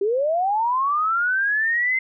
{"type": "linear sweep", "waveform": "sine", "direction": "up", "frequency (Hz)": [381.8, 2084], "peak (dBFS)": -18, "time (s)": [0.01, 1.99], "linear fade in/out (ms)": 5, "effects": []}